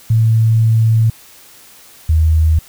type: tone pair in turn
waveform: sine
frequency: 112.2 / 79.34 Hz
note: A2 / D#2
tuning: +34 / +34 cents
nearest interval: tritone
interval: 600 cents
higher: first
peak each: -8 dBFS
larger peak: neither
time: 0.1-1.1 / 2.09-2.59 s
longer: first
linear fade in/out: 5 ms
effects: white hiss -42 dBFS RMS until 2.68 s